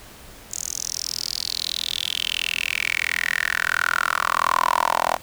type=tone with high-pass filter sweep; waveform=10% pulse; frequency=41.46 Hz; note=E1; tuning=11 cents sharp; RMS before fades=-24 dBFS; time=0.51-5.17 s; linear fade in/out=10 ms; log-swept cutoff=6900 to 790 Hz; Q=6.2; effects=pink hiss -44 dBFS RMS until 5.22 s